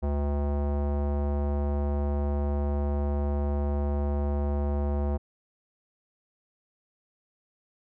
square tone with low-pass filter, 72 Hz, D2, 34 cents flat, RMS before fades -27 dBFS, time 0.02-5.18 s, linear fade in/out 20 ms, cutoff 740 Hz, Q 1.6, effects none

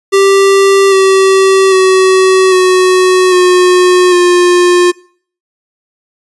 square tone with pitch steps, 392 / 384.4 / 376.9 / 369.6 / 362.4 / 355.3 Hz, G4 / G4 / F#4 / F#4 / F#4 / F4, 0 / -34 / +32 / -2 / -36 / +30 cents, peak -5 dBFS, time 0.12-4.92 s, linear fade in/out 20 ms, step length 800 ms, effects noise-tail reverb RT60 0.5 s tail -23 dB re dry + resampled to 24000 Hz

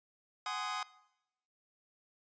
sawtooth chord, Ab dominant seventh, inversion third, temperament just, 747.5 / 830.6 / 1038.3 / 1245.9 Hz, Gb5 / Ab5 / C6 / Eb6, +17 / 0 / -14 / +2 cents, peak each -39 / -39 / -39 / -35 dBFS, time 0.46-0.83 s, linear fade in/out 2 ms, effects noise-tail reverb RT60 0.9 s tail -21 dB re dry + resampled to 16000 Hz

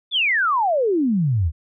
sine exponential sweep, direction down, 3600 to 72.2 Hz, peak -16 dBFS, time 0.11-1.52 s, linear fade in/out 50 ms, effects none

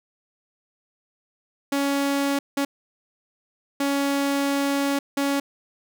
sawtooth tone bursts at uneven times, 279.8 Hz, C#4, 16 cents sharp, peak -17 dBFS, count 4, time 1.72-2.39 / 2.57-2.65 / 3.8-4.99 / 5.17-5.4 s, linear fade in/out 5 ms, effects none

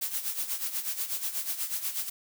blue noise with tremolo, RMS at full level -30 dBFS, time 0.01-2.1 s, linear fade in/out 10 ms, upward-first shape sine, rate 8.2 Hz, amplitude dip 70%, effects none

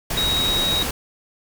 sine tone in noise, 3803 Hz, A#7, 34 cents sharp, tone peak -19 dBFS, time 0.17-0.83 s, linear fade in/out 5 ms, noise pink, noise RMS -25 dBFS, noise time 0.1-0.91 s, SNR +3 dB, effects none

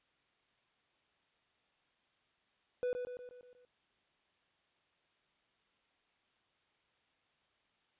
triangle tone with echo, 495.2 Hz, B4, 5 cents sharp, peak -30 dBFS, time 2.83-2.93 s, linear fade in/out 0 ms, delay 120 ms, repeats 6, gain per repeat -5 dB, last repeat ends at 3.65 s, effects white hiss -75 dBFS RMS until 7.99 s + resampled to 8000 Hz

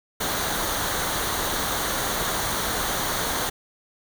pink noise with comb filter, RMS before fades -26 dBFS, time 0.2-3.5 s, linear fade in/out 10 ms, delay 0.39 ms, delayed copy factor -0.55, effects none

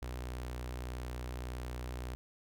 sawtooth tone with notch filter, 61.7 Hz, B1, 1 cent flat, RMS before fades -41 dBFS, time 0.02-2.15 s, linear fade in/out 0 ms, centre 180 Hz, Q 1.9, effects none

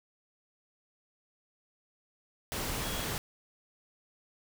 sine tone in noise, 3322 Hz, G#7, in tune, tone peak -43 dBFS, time 2.84-3.04 s, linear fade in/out 0 ms, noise pink, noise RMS -35 dBFS, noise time 2.52-3.18 s, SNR -11 dB, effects none

